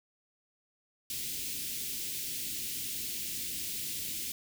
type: band-stop noise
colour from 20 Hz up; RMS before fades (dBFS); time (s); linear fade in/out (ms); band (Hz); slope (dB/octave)
white; -37; 1.1-4.32; 2; 370 to 2400; 24
effects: none